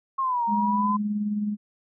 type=linear two-way sweep; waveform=sine; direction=down then up; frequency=1087 to 927 to 1024 Hz; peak=-22 dBFS; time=0.18-0.97 s; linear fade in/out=10 ms; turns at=0.45 s
type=tone with tremolo; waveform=sine; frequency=208.5 Hz; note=G#3; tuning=7 cents sharp; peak=-22 dBFS; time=0.47-1.57 s; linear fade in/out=50 ms; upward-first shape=sine; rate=19 Hz; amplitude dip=40%
effects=none